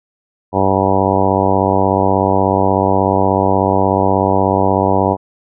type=harmonic tone; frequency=96.5 Hz; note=G2; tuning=27 cents flat; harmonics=1 / 2 / 3 / 4 / 5 / 6 / 7 / 8 / 9 / 10; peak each=-20 / -20 / -20 / -20 / -20 / -20 / -20 / -20 / -20 / -20 dBFS; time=0.52-5.17 s; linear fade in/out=50 ms; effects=none